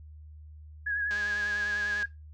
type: tone with vibrato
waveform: sine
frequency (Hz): 1661.2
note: G#6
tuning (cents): 0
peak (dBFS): -27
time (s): 0.86-2.06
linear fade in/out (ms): 10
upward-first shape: triangle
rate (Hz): 10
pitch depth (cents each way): 51
type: click train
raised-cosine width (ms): 0.2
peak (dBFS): -25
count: 190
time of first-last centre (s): 1.11-2.027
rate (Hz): 206
effects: noise-tail reverb RT60 0.2 s tail -17 dB re dry + added 76 Hz sine -45 dBFS peak until 2.33 s